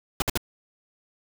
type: noise bursts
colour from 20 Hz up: pink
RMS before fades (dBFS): -24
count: 3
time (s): 0.2-0.375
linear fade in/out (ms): 2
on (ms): 21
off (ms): 56
effects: none